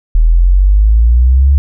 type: exponential sweep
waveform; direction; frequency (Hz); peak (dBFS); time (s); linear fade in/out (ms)
sine; up; 38.89 to 71.6; -4; 0.15-1.58; 0
effects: none